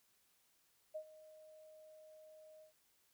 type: tone with ADSR envelope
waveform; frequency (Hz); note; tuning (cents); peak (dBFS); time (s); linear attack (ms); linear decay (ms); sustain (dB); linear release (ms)
sine; 622.3; D#5; 0; -40; 0.94-2.73; 18; 75; -17; 110
effects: white hiss -75 dBFS RMS until 3.13 s